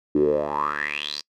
10% pulse tone with band-pass filter sweep, 73.8 Hz, D2, 9 cents sharp, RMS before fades -24 dBFS, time 0.15-1.21 s, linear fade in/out 5 ms, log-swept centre 310 to 5000 Hz, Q 8.3, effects noise-tail reverb RT60 0.1 s tail -26 dB re dry

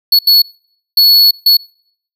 square tone bursts at uneven times, 4397 Hz, C#8, 15 cents flat, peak -5 dBFS, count 4, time 0.12-0.19 / 0.27-0.42 / 0.97-1.31 / 1.46-1.57 s, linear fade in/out 5 ms, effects noise-tail reverb RT60 0.6 s tail -25 dB re dry

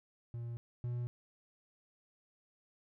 triangle tone pair in turn, 118.1 / 121.21 Hz, A#2 / B2, +23 / -32 cents, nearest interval unison, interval 45 cents, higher second, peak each -37 / -33 dBFS, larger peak second, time 0.34-0.57 / 0.84-1.07 s, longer neither, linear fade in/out 0 ms, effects none

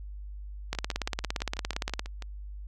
two click trains, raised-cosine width 0.2 ms, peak -23 / -12 dBFS, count 10 / 23, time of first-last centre 0.75-2.223 / 0.73-1.994 s, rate 6.11 / 17.4 Hz, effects added 50 Hz sine -38 dBFS peak until 2.67 s

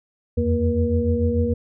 sine tone cluster, 82.1 / 88.9 / 233.9 / 479 Hz, E2 / F2 / A#3 / A#4, -6 / +31 / +6 / +47 cents, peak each -23 dBFS, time 0.37-1.54 s, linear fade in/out 10 ms, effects none

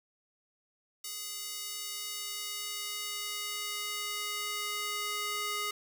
square tone with high-pass filter sweep, 415.3 Hz, G#4, in tune, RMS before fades -37 dBFS, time 1.04-5.71 s, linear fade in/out 5 ms, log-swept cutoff 4800 to 1300 Hz, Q 0.76, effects none

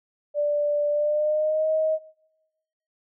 sine tone with pitch glide, 587.3 to 629.5 Hz, D5 to D#5, 0 to +20 cents, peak -20 dBFS, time 0.34-1.99 s, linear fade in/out 50 ms, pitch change +120 cents, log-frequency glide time 0.9-1.69 s, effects noise-tail reverb RT60 1.0 s tail -22 dB re dry

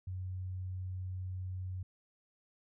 sine tone, 92.5 Hz, F#2, in tune, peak -37 dBFS, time 0.07-1.83 s, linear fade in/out 5 ms, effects none

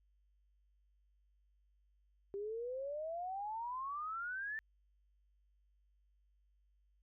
sine exponential sweep, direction up, 392 to 1791 Hz, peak -39 dBFS, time 2.34-4.59 s, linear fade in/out 0 ms, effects added 50 Hz sine -70 dBFS peak until 7.02 s

